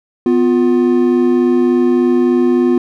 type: tone pair together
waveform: triangle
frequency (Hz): 249.7 / 353.1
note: B3 / F4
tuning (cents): +19 / +19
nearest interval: tritone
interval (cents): 600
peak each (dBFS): -10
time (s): 0.26-2.78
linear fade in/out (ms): 2
effects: none